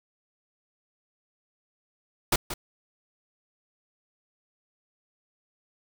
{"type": "noise with echo", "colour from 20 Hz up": "pink", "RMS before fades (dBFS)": -22, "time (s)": [2.32, 2.36], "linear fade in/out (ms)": 5, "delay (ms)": 180, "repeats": 1, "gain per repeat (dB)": -11, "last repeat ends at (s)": 2.54, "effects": []}